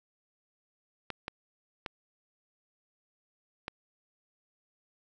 clicks, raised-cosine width 0.3 ms, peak -19 dBFS, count 4, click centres 1.103 / 1.281 / 1.862 / 3.681 s, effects none

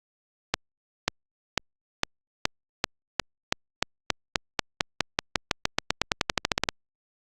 accelerating click train, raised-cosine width 0.2 ms, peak -3 dBFS, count 30, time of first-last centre 0.54-6.689 s, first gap 540 ms, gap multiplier 0.92, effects Opus 48 kbps

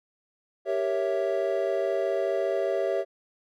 triangle chord, G diminished seventh, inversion none, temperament equal, 392 / 466.2 / 554.4 / 659.3 Hz, G4 / Bb4 / Db5 / Fb5, 0 / 0 / 0 / 0 cents, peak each -27 / -32 / -27 / -27 dBFS, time 0.65-3.05 s, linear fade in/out 50 ms, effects none

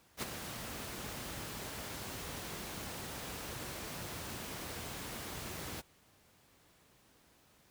pink noise with ADSR envelope, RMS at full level -35 dBFS, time 0.17-5.82 s, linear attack 53 ms, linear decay 17 ms, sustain -8 dB, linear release 24 ms, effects pink hiss -66 dBFS RMS until 7.7 s + high-pass 60 Hz 12 dB/octave

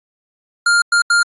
square tone bursts at uneven times, 1404 Hz, F6, 9 cents sharp, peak -11 dBFS, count 3, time 0.66-0.82 / 0.92-1.02 / 1.1-1.23 s, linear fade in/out 5 ms, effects AAC 32 kbps

